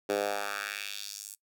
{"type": "tone with high-pass filter sweep", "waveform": "10% pulse", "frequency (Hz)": 101.8, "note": "G#2", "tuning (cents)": -34, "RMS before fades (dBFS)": -35, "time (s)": [0.09, 1.35], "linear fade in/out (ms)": 5, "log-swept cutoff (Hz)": [400, 9000], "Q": 1.9, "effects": ["noise-tail reverb RT60 0.1 s tail -20 dB re dry"]}